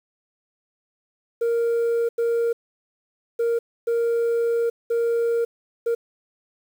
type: tone bursts at uneven times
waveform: sine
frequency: 466.2 Hz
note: A#4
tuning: in tune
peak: -16 dBFS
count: 6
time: 1.41-2.09 / 2.18-2.53 / 3.39-3.59 / 3.87-4.7 / 4.9-5.45 / 5.86-5.95 s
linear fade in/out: 10 ms
effects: tanh soft clip ceiling -18 dBFS + 8-bit